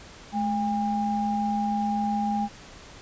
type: tone pair together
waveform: sine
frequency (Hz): 213.7 / 807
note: G#3 / G#5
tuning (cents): +50 / -50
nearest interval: octave + major seventh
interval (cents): 2300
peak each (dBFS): -26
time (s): 0.32-2.49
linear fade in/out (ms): 50
effects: pink hiss -46 dBFS RMS until 3.01 s + resampled to 16000 Hz